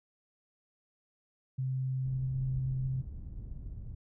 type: tone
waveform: sine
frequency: 130.81 Hz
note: C3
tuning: in tune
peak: -30 dBFS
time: 1.58-3.02 s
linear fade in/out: 10 ms
type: low-pass noise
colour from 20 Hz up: pink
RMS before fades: -42 dBFS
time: 2.05-3.95 s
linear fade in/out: 5 ms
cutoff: 110 Hz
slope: 12 dB/octave
effects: none